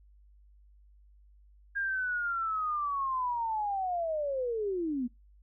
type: linear sweep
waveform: sine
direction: down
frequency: 1622 to 232.2 Hz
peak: -29 dBFS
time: 1.75-5.08 s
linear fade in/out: 20 ms
effects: noise-tail reverb RT60 0.2 s tail -23 dB re dry + added 50 Hz sine -56 dBFS peak until 5.42 s